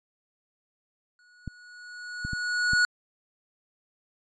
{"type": "tone with exponential growth", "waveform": "square", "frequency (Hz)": 1460, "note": "F#6", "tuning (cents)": -24, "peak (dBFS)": -19, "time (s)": [1.19, 2.85], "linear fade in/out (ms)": 1, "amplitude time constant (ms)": 360}
{"type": "clicks", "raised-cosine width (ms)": 5, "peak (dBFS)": -21, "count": 4, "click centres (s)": [1.477, 2.25, 2.333, 2.734]}
{"effects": ["resampled to 16000 Hz"]}